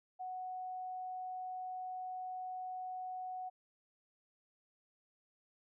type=tone; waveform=sine; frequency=740 Hz; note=F#5; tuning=in tune; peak=-40 dBFS; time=0.19-3.5 s; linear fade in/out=20 ms; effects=none